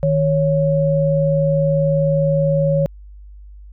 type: tone pair together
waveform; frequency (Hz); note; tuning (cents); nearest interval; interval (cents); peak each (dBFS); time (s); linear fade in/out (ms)
sine; 155.57 / 554.4; D#3 / C#5; 0 / 0; octave + minor seventh; 2200; -16; 0.03-2.86; 0
effects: added 50 Hz sine -36 dBFS peak until 3.72 s